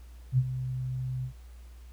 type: tone with ADSR envelope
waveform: sine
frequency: 128.4 Hz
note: C3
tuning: 32 cents flat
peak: -18 dBFS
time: 0.32-1.33 s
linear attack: 60 ms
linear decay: 49 ms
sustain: -12 dB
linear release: 93 ms
effects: added 60 Hz sine -45 dBFS peak until 1.92 s + pink hiss -62 dBFS RMS until 1.92 s